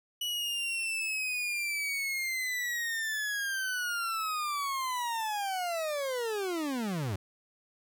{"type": "linear sweep", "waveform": "40% pulse", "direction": "down", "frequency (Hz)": [2951, 87.8], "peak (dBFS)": -30, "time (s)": [0.21, 7.16], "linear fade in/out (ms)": 5, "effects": []}